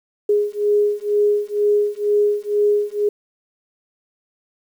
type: beating tone pair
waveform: sine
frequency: 413.4 / 415.5 Hz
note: G#4 / G#4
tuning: -8 / +1 cents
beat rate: 2.1 Hz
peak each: -18 dBFS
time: 0.29-3.09 s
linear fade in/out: 5 ms
effects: 8-bit